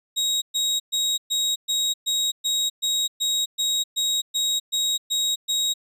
30% pulse tone bursts, 3793 Hz, A#7, 29 cents sharp, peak -18 dBFS, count 15, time 0.16-5.74 s, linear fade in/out 20 ms, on 260 ms, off 120 ms, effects resampled to 32000 Hz

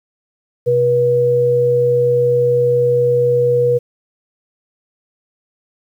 sine tone pair together, 128.17 / 483.9 Hz, C3 / B4, -35 / -35 cents, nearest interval octave + major seventh, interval 2300 cents, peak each -20 / -11 dBFS, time 0.66-3.79 s, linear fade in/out 20 ms, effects 8-bit

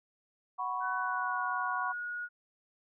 sine chord, F# suspended fourth, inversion none, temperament just, 740 / 986.7 / 1110 Hz, F#5 / B5 / C#6, 0 / -2 / +2 cents, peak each -38 / -36 / -35 dBFS, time 0.58-1.93 s, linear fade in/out 20 ms
sine tone with pitch glide, 1500 to 1448.1 Hz, F#6 to F#6, +23 to -38 cents, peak -35 dBFS, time 0.8-2.29 s, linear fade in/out 50 ms, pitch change -61 cents, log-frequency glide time 0.96-1.45 s
effects none

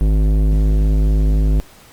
sine tone with tanh clipping, 51.91 Hz, G#1, in tune, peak -13 dBFS, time 0.01-1.6 s, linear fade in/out 0 ms, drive 15 dB, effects pink hiss -45 dBFS RMS until 1.92 s + Opus 32 kbps

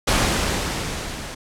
pink noise with level ramp, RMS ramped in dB -17 to -33 dBFS, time 0.07-1.35 s, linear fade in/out 10 ms, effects low-pass 9000 Hz 12 dB/octave

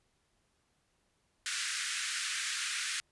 pink band-pass noise, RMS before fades -36 dBFS, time 1.46-3 s, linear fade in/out 0 ms, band 1400 to 10000 Hz, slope 48 dB/octave, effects pink hiss -75 dBFS RMS until 3.11 s + resampled to 24000 Hz

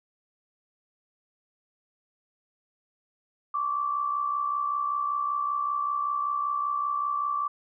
sine tone pair together, 1096.8 / 1162 Hz, C#6 / D6, -19 / -19 cents, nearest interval minor second, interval 100 cents, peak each -33 / -26 dBFS, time 3.54-7.48 s, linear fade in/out 5 ms, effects none

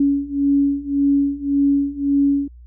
sine beating tone pair, 280 / 281.8 Hz, C#4 / C#4, +18 / +29 cents, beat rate 1.8 Hz, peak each -19 / -17 dBFS, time 0-2.48 s, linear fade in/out 5 ms, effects added 60 Hz sine -39 dBFS peak until 2.66 s

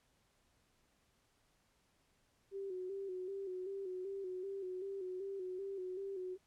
sine tone with vibrato, 380 Hz, F#4, 46 cents sharp, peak -40 dBFS, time 2.51-6.38 s, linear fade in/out 50 ms, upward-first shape square, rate 2.6 Hz, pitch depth 56 cents each way, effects pink hiss -75 dBFS RMS until 6.46 s + low-pass 11000 Hz 12 dB/octave

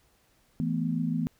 sine chord, E suspended fourth, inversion none, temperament equal, 164.81 / 220 / 246.9 Hz, E3 / A3 / B3, 0 / 0 / 0 cents, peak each -29 / -32 / -30 dBFS, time 0.6-1.27 s, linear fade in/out 0 ms, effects pink hiss -66 dBFS RMS until 1.39 s

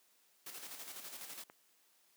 white noise with tremolo, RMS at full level -47 dBFS, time 0.46-1.44 s, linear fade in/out 5 ms, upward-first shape square, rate 12 Hz, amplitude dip 45%
click, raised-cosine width 0.5 ms, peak -38 dBFS, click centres 1.499 s
effects white hiss -71 dBFS RMS until 2.16 s + high-pass 200 Hz 12 dB/octave

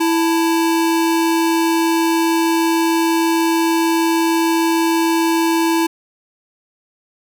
square tone pair together, 330.2 / 884.1 Hz, E4 / A5, +3 / +8 cents, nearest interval octave + perfect fourth, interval 1705 cents, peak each -15 / -22 dBFS, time 0-5.87 s, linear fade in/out 10 ms, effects none

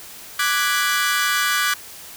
sawtooth chord, G# half-diminished seventh, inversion second, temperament equal, 1174.7 / 1480 / 1661.2 / 1975.5 Hz, D6 / F#6 / G#6 / B6, 0 / 0 / 0 / 0 cents, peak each -19 / -19 / -20 / -23 dBFS, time 0.39-1.74 s, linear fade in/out 5 ms, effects white hiss -39 dBFS RMS until 2.16 s

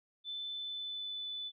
sine tone with pitch glide, 3520 to 3492 Hz, A7 to A7, 0 to -14 cents, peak -38 dBFS, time 0.24-1.52 s, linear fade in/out 50 ms, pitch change -14 cents, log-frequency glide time 0.5-1.29 s, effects none

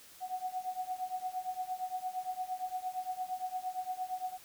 sine tone with tremolo, 740 Hz, F#5, in tune, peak -31 dBFS, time 0.2-4.38 s, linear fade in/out 50 ms, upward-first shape triangle, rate 8.7 Hz, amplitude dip 95%, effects white hiss -56 dBFS RMS until 4.44 s

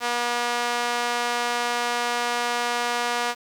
sawtooth tone with high-pass filter, 240.3 Hz, B3, 47 cents flat, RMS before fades -25 dBFS, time 0-3.35 s, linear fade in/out 50 ms, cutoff 790 Hz, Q 0.99, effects low-pass 8000 Hz 12 dB/octave + 7-bit

